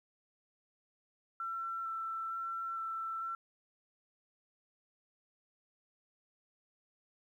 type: tone with vibrato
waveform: sine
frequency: 1341 Hz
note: E6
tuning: 29 cents sharp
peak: -36 dBFS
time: 1.4-3.35 s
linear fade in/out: 2 ms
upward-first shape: square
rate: 1.1 Hz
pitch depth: 9 cents each way
effects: 12-bit